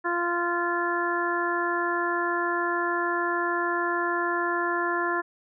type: harmonic tone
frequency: 346.6 Hz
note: F4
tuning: 13 cents flat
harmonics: 1 / 2 / 3 / 4 / 5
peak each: -29 / -33 / -29 / -31 / -30 dBFS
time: 0.04-5.22 s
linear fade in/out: 20 ms
effects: none